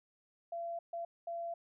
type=tone bursts at uneven times; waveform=sine; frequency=680 Hz; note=F5; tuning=46 cents flat; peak=-37 dBFS; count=3; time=0.52-0.79 / 0.93-1.05 / 1.27-1.54 s; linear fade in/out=5 ms; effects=none